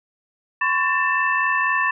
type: tone cluster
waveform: sine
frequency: 1025 / 1109 / 1783 / 2648 Hz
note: C6 / C#6 / A6 / E7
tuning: -36 / 0 / +22 / +7 cents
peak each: -24 / -24 / -20 / -27 dBFS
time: 0.61-1.91 s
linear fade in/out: 5 ms
effects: none